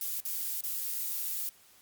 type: noise with dropouts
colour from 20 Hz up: violet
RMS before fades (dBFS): -34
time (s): 0.01-1.49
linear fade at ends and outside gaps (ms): 1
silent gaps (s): 0.203-0.252 / 0.608-0.638
effects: white hiss -60 dBFS RMS until 1.81 s + Opus 48 kbps